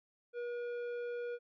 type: tone with tanh clipping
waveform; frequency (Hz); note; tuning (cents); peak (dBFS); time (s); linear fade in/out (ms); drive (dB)
triangle; 480.6; B4; -47; -39; 0.33-1.39; 50; 14
effects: none